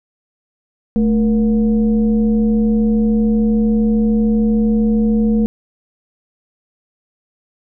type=tone with frequency modulation; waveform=sine; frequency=218.5 Hz; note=A3; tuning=12 cents flat; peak=-11 dBFS; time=0.96-5.46 s; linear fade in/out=0 ms; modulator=255 Hz; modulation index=0.55; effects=none